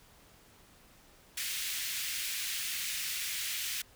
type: high-pass noise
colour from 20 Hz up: pink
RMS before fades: -36 dBFS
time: 1.37-3.82 s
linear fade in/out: 5 ms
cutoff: 2000 Hz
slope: 24 dB/octave
effects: pink hiss -60 dBFS RMS until 3.95 s